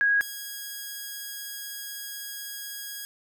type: tone pair in turn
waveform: sine / 5% pulse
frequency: 1648 / 1648 Hz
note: G#6 / G#6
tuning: -14 / -14 cents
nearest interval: unison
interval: 0 cents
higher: neither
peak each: -19 / -24 dBFS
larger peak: first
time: 0.01-0.21 / 0.21-3.05 s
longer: second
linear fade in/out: 0 ms
effects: none